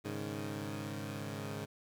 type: chord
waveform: 15% pulse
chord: Ab suspended fourth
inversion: none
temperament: equal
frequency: 103.83 / 138.59 / 155.56 Hz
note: Ab2 / Db3 / Eb3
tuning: 0 / 0 / 0 cents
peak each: -35 / -37 / -39 dBFS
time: 0.04-1.66 s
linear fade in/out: 20 ms
effects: 11-bit